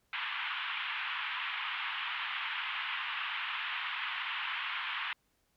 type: band-pass noise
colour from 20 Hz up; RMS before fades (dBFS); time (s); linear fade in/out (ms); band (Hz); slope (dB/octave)
white; -37; 0.13-5.13; 2; 920 to 3200; 48
effects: pink hiss -75 dBFS RMS until 5.56 s